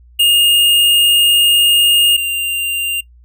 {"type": "tone pair in turn", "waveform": "square", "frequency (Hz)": [2836, 2786], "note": ["F7", "F7"], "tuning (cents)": [26, -5], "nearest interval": "unison", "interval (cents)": 31, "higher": "first", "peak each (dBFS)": [-9, -16], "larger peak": "first", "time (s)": [[0.19, 2.17], [2.17, 3.01]], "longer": "first", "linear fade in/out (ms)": 10, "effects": ["noise-tail reverb RT60 0.1 s tail -22 dB re dry", "added 60 Hz sine -41 dBFS peak until 3.24 s"]}